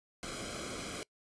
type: noise with comb filter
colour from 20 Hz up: pink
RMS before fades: -41 dBFS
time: 0.23-1.03 s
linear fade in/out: 0 ms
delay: 1.1 ms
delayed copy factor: -0.75
effects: noise-tail reverb RT60 0.1 s tail -24 dB re dry + resampled to 22050 Hz